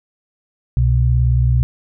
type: tone pair together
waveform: sine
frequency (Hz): 65.41 / 123.48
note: C2 / B2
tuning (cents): 0 / 0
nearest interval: major seventh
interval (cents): 1100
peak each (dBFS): -14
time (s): 0.77-1.63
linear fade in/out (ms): 0
effects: none